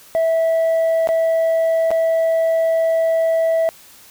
sine tone with dropouts, 654 Hz, E5, 14 cents flat, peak -11 dBFS, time 0.15-3.69 s, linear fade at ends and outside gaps 0 ms, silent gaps 1.073-1.089 / 1.906-1.914 s, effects tanh soft clip ceiling -13 dBFS + white hiss -45 dBFS RMS until 4.1 s

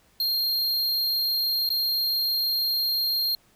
square tone with dropouts, 4211 Hz, C8, 10 cents sharp, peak -23 dBFS, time 0.2-3.35 s, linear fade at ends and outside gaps 2 ms, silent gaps 1.691-1.702 s, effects pink hiss -61 dBFS RMS until 3.55 s

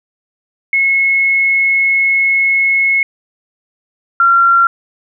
sine tone pair in turn, 2180 / 1373.3 Hz, C#7 / F6, -29 / -30 cents, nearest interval minor sixth, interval 801 cents, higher first, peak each -9 / -6 dBFS, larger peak second, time 0.73-3.03 / 4.2-4.67 s, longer first, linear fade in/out 2 ms, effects none

